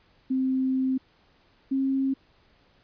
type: tone pair in turn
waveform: sine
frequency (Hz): 261.6 / 268.6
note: C4 / C4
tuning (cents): 0 / +46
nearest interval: unison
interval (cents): 46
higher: second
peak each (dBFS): -22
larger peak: neither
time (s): 0.3-0.98 / 1.71-2.14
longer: first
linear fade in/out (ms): 10
effects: pink hiss -62 dBFS RMS until 2.83 s + resampled to 11025 Hz